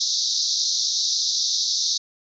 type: band-pass noise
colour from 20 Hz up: white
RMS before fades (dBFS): -23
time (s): 0-1.98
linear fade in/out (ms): 10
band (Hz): 3700 to 6200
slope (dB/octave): 96
effects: none